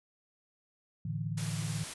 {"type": "chord", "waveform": "sine", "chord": "A suspended fourth", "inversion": "none", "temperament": "just", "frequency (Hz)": [110, 146.67, 165], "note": ["A2", "D3", "E3"], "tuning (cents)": [0, -2, 2], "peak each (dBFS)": [-37, -37, -37], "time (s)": [1.05, 1.84], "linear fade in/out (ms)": 5}
{"type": "noise", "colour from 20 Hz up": "white", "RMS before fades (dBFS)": -41, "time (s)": [1.37, 1.94], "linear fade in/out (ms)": 10}
{"effects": ["resampled to 24000 Hz"]}